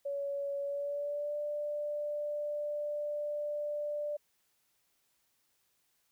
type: tone with pitch glide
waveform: sine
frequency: 563 to 590.6 Hz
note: C#5 to D5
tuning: +27 to +10 cents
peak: -33 dBFS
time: 0.05-4.17 s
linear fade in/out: 10 ms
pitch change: +83 cents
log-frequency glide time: 0.62-1.36 s
effects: white hiss -75 dBFS RMS until 6.11 s